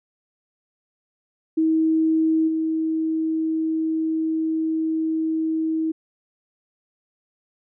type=tone with level steps; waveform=sine; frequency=319.5 Hz; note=D#4; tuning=46 cents sharp; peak=-16 / -20 dBFS; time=1.57-5.92 s; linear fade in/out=10 ms; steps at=2.47 s; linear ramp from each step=20 ms; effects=none